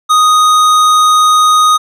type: tone with hard clipping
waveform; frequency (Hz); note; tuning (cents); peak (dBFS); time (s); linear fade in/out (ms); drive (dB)
sine; 1244.5; D#6; 0; -7; 0.09-1.78; 20; 14
effects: none